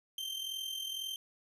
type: tone with amplitude modulation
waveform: 40% pulse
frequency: 3136 Hz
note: G7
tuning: in tune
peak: -34 dBFS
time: 0.18-1.16 s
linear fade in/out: 2 ms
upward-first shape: sine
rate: 42 Hz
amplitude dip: 55%
effects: resampled to 32000 Hz